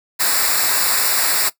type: noise with comb filter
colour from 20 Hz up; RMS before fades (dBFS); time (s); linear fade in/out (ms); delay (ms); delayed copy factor
white; -17; 0.19-1.5; 20; 0.32; -0.8
effects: noise-tail reverb RT60 0.1 s tail -18 dB re dry